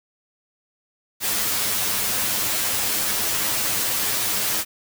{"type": "noise with comb filter", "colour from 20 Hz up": "white", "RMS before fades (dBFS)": -23, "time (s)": [1.2, 4.65], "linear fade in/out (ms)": 50, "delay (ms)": 9.5, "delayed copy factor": 0.9, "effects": []}